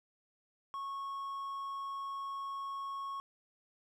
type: tone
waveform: triangle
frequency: 1100 Hz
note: C#6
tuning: 14 cents flat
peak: -36 dBFS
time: 0.74-3.2 s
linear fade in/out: 0 ms
effects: none